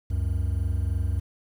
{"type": "tone pair together", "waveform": "triangle", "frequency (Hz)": [69.38, 92.5], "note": ["C#2", "F#2"], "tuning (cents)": [2, 0], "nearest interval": "perfect fourth", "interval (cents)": 498, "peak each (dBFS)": -24, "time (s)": [0.1, 1.2], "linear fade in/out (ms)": 10, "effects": ["9-bit"]}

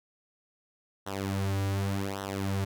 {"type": "tone with flanger", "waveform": "sawtooth", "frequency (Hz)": 98, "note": "G2", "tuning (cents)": 0, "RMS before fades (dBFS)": -31, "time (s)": [1.06, 2.65], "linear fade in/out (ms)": 10, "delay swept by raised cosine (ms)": [0.42, 4.62], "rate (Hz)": 0.87, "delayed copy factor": -0.85, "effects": []}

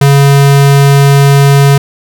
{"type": "tone", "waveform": "square", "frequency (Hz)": 140, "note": "C#3", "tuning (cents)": 18, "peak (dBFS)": -3, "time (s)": [0.01, 1.78], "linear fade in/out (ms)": 5, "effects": []}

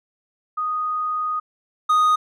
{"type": "tone pair in turn", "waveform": ["sine", "triangle"], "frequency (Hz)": [1242, 1242], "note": ["D#6", "D#6"], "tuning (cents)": [-3, -3], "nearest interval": "unison", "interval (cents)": 0, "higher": "neither", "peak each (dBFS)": [-21, -12], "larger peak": "second", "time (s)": [[0.57, 1.4], [1.89, 2.16]], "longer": "first", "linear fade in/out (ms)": 10, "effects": []}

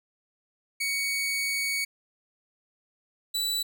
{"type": "tone pair in turn", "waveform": "sawtooth", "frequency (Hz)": [2237, 3954], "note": ["C#7", "B7"], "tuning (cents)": [15, 1], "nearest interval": "minor seventh", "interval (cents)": 986, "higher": "second", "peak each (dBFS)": -23, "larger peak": "neither", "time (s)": [[0.8, 1.85], [3.34, 3.63]], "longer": "first", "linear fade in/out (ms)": 10, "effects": []}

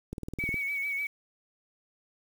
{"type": "click train", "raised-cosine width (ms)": 3, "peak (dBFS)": -23, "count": 9, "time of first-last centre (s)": [0.13, 0.542], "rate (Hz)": 19.4}
{"type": "tone with vibrato", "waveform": "sine", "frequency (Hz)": 2249, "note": "C#7", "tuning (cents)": 24, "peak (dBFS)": -29, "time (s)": [0.39, 1.07], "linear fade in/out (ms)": 5, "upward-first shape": "sine", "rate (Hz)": 6.7, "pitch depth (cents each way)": 37}
{"effects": ["8-bit"]}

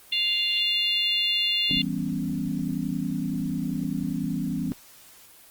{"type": "harmonic tone", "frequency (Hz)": 700, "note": "F5", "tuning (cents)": 4, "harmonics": [3, 4, 5, 6], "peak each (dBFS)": [-36, -24, -26, -30], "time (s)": [0.12, 1.82], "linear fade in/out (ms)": 5}
{"type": "chord", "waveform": "sine", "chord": "C# half-diminished seventh", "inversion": "first", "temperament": "equal", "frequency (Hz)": [164.81, 196, 246.9, 277.2], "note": ["E3", "G3", "B3", "C#4"], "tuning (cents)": [0, 0, 0, 0], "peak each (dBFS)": -31, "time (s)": [1.71, 4.72], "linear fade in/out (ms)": 0}
{"effects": ["white hiss -51 dBFS RMS until 5.5 s", "Opus 24 kbps"]}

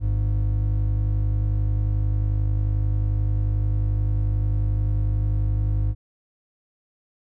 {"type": "tone pair together", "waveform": "triangle", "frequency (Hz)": [51.2, 102.5], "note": ["G#1", "G#2"], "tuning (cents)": [-24, -22], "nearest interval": "octave", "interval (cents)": 1202, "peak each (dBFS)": -20, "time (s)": [0, 5.95], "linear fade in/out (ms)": 50, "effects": []}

